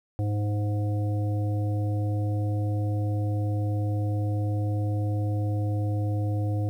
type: harmonic tone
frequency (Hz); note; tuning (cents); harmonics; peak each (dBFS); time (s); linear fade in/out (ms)
103.83; G#2; 0; 1 / 3 / 5 / 7; -24 / -34 / -38 / -41; 0.19-6.69; 0
effects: 10-bit